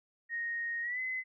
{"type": "tone with pitch glide", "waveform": "sine", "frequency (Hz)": [1865, 2034], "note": ["A#6", "C7"], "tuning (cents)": [0, -50], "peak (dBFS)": -33, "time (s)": [0.29, 1.24], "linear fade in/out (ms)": 50, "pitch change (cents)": 150, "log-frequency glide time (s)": [0.82, 1], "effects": []}